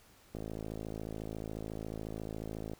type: click train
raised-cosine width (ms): 2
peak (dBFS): -27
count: 130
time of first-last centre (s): 0.35-2.734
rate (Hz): 54.1
effects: pink hiss -62 dBFS RMS until 2.79 s